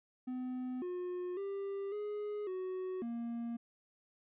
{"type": "tone with pitch steps", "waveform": "triangle", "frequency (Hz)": [253.3, 359.1, 395.7, 416.8, 371.7, 234.1], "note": ["B3", "F4", "G4", "G#4", "F#4", "A#3"], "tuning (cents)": [44, 48, 16, 6, 8, 8], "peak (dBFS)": -35, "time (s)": [0.27, 3.57], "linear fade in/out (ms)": 10, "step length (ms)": 550, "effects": ["resampled to 8000 Hz"]}